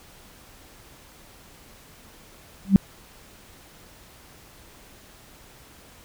sine tone with exponential growth, 195.3 Hz, G3, 6 cents flat, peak -5 dBFS, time 2.65-2.76 s, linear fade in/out 0 ms, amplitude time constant 22 ms, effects pink hiss -50 dBFS RMS until 6.04 s

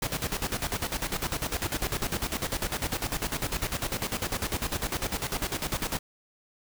pink noise with tremolo, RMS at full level -29 dBFS, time 0.02-5.99 s, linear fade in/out 5 ms, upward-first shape square, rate 10 Hz, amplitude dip 75%, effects none

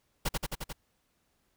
pink noise with echo, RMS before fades -29 dBFS, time 0.25-0.29 s, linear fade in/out 10 ms, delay 88 ms, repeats 5, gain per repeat -2 dB, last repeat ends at 0.73 s, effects pink hiss -74 dBFS RMS until 1.56 s

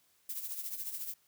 violet noise with tremolo, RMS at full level -37 dBFS, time 0.29-1.14 s, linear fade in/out 5 ms, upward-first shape triangle, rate 14 Hz, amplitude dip 70%, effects white hiss -70 dBFS RMS until 1.27 s + high-pass 60 Hz 12 dB/octave

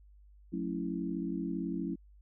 sine chord, F# minor seventh, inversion none, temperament equal with one note detuned, 181.61 / 220 / 277.2 / 329.6 Hz, F#3 / A3 / C#4 / E4, -32 / 0 / 0 / 0 cents, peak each -37 / -40 / -38 / -38 dBFS, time 0.52-1.96 s, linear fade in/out 20 ms, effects added 50 Hz sine -55 dBFS peak until 2.21 s

